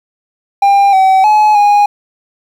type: tone with pitch steps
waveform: triangle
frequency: 798 / 763 / 850 / 823 Hz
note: G5 / G5 / G#5 / G#5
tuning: +31 / -47 / +40 / -16 cents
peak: -3 dBFS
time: 0.62-1.86 s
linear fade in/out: 5 ms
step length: 310 ms
effects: 7-bit